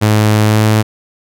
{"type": "tone with pitch glide", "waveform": "sawtooth", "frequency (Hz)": [106.9, 108.33], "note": ["A2", "A2"], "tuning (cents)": [-49, -26], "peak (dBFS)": -4, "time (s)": [0.01, 0.83], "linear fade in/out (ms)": 20, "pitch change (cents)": 23, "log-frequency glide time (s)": [0.42, 0.64], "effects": []}